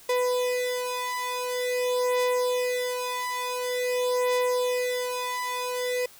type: beating tone pair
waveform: 35% pulse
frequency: 497.3 / 497.77 Hz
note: B4 / B4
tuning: +12 / +14 cents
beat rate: 0.47 Hz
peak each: -26 dBFS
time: 0.09-6.06 s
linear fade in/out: 5 ms
effects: white hiss -51 dBFS RMS until 6.19 s